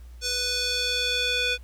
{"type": "tone with band-pass filter sweep", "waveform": "square", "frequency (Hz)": 493.9, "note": "B4", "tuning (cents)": 0, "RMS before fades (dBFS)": -26, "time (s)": [0.21, 1.58], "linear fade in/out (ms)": 50, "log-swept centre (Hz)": [5500, 2900], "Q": 2.2, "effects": ["added 60 Hz sine -41 dBFS peak until 1.63 s", "pink hiss -60 dBFS RMS until 1.63 s"]}